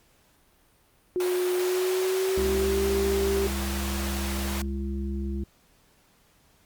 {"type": "tone with pitch glide", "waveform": "sine", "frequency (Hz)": [362.2, 392.7], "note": ["F#4", "G4"], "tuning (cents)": [-37, 3], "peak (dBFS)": -23, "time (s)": [1.16, 3.47], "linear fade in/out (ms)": 0, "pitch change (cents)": 140, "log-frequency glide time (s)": [1.54, 2.87]}
{"type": "high-pass noise", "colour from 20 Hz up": "pink", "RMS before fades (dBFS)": -35, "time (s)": [1.2, 4.62], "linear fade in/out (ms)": 2, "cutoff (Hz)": 490, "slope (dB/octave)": 24}
{"type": "harmonic tone", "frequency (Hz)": 67.9, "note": "C#2", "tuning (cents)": -35, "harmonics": [1, 3, 5], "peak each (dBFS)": [-29, -33, -37], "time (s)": [2.37, 5.44], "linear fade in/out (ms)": 5}
{"effects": ["pink hiss -62 dBFS RMS until 6.65 s", "Opus 48 kbps"]}